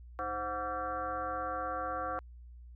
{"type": "tone with frequency modulation", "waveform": "sine", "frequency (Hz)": 940, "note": "A#5", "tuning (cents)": 14, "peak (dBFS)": -33, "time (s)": [0.19, 2.19], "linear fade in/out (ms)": 0, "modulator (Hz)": 209, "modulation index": 2.4, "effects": ["added 60 Hz sine -48 dBFS peak until 2.75 s"]}